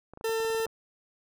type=clicks; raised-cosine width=1 ms; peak=-31 dBFS; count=10; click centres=0.136 / 0.174 / 0.211 / 0.294 / 0.402 / 0.449 / 0.502 / 0.548 / 0.601 / 0.666 s
type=tone; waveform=40% pulse; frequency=448.7 Hz; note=A4; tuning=34 cents sharp; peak=-26 dBFS; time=0.24-0.66 s; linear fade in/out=5 ms
effects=none